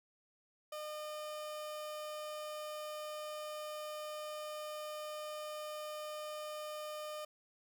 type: tone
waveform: 30% pulse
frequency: 607 Hz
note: D#5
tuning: 43 cents flat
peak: -39 dBFS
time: 0.72-7.25 s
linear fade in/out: 5 ms
effects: none